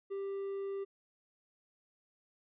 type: tone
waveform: triangle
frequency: 393.8 Hz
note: G4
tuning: 8 cents sharp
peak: -34 dBFS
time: 0.1-0.85 s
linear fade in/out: 20 ms
effects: resampled to 8000 Hz